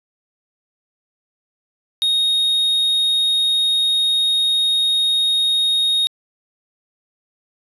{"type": "tone", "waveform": "triangle", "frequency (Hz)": 3729, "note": "A#7", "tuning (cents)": 0, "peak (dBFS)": -13, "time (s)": [2.02, 6.07], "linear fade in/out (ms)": 0, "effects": ["resampled to 32000 Hz"]}